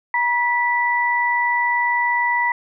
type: tone pair together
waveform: sine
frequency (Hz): 955.8 / 1971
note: A#5 / B6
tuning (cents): +43 / -4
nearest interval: octave + minor second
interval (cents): 1253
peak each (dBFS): -19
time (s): 0.14-2.52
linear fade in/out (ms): 2
effects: none